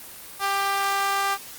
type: tone with high-pass filter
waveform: sawtooth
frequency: 395.4 Hz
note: G4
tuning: 15 cents sharp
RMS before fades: -24 dBFS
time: 0.39-1.38 s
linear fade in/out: 50 ms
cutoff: 1000 Hz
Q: 2.4
effects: white hiss -41 dBFS RMS until 1.58 s + Opus 24 kbps